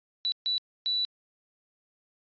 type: tone bursts at uneven times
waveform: sine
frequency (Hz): 3953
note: B7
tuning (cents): +1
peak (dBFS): -25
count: 3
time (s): 0.25-0.32 / 0.46-0.58 / 0.86-1.05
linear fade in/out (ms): 0
effects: resampled to 11025 Hz